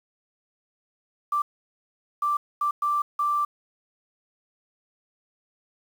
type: tone bursts at uneven times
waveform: sine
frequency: 1174.7 Hz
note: D6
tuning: in tune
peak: -21 dBFS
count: 5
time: 1.32-1.42 / 2.22-2.37 / 2.61-2.71 / 2.82-3.02 / 3.19-3.45 s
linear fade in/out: 5 ms
effects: 8-bit